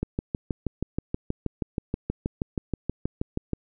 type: click train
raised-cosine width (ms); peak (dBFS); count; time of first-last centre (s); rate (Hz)
3; -13; 23; 0.03-3.533; 6.28
effects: none